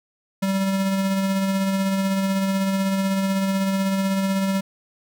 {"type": "tone with tremolo", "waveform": "square", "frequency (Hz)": 193.6, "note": "G3", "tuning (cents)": -21, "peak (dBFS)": -19, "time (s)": [0.42, 4.61], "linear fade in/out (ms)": 10, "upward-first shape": "sine", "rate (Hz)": 16, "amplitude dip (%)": 30, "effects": []}